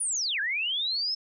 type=linear two-way sweep; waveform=sine; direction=down then up; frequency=9956 to 1556 to 5300 Hz; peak=-26 dBFS; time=0-1.15 s; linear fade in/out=10 ms; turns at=0.4 s; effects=none